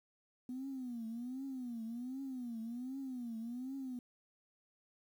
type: tone with vibrato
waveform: sine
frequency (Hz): 246.8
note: B3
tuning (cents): -1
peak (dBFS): -39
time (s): 0.49-3.99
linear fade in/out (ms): 2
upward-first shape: triangle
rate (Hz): 1.3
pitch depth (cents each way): 190
effects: tanh soft clip ceiling -36 dBFS + 11-bit